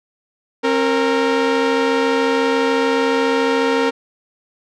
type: tone pair together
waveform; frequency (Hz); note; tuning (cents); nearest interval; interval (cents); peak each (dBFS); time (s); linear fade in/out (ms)
sawtooth; 268.8 / 463.5; C4 / A#4; +47 / -10; major sixth; 943; -15 / -12; 0.63-3.91; 20
effects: low-pass 4000 Hz 12 dB/octave